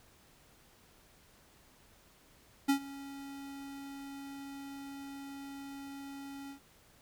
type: tone with ADSR envelope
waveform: square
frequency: 277.2 Hz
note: C#4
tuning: in tune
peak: -24 dBFS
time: 2.68-6.6 s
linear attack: 16 ms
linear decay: 91 ms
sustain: -20 dB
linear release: 100 ms
effects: pink hiss -63 dBFS RMS until 7.01 s